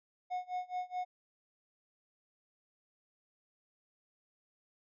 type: tone with tremolo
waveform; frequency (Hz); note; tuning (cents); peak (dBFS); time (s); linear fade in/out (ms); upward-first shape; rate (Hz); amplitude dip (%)
triangle; 728; F#5; -28; -31; 0.3-1.05; 20; sine; 4.7; 95
effects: resampled to 16000 Hz